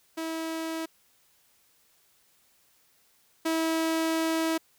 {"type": "tone pair in turn", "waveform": "sawtooth", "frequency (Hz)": [324, 324], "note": ["E4", "E4"], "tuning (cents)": [-30, -30], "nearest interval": "unison", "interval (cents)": 0, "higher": "neither", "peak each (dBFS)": [-27, -21], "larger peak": "second", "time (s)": [[0.17, 0.86], [3.45, 4.58]], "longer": "second", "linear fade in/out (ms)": 10, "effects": ["white hiss -65 dBFS RMS until 4.78 s"]}